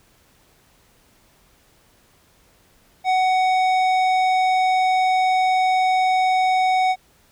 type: tone with low-pass filter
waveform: square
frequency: 746 Hz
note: F#5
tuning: 14 cents sharp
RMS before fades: -18 dBFS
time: 3.04-6.96 s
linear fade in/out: 50 ms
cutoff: 3900 Hz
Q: 0.62
effects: pink hiss -57 dBFS RMS until 7.31 s